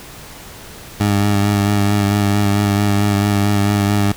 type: tone with vibrato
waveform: 20% pulse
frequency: 101.8 Hz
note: G#2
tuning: 34 cents flat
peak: -8 dBFS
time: 1-4.12 s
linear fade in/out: 5 ms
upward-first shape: sine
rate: 4.5 Hz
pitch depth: 25 cents each way
effects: pink hiss -36 dBFS RMS until 4.16 s